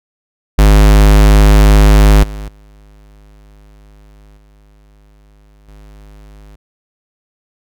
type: tone with level steps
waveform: square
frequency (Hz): 51.4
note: G#1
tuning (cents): -17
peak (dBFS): -4 / -23 / -40 / -44 / -36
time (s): 0.58-6.56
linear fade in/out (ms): 10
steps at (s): 2.23 / 2.48 / 4.37 / 5.68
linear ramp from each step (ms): 5
effects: none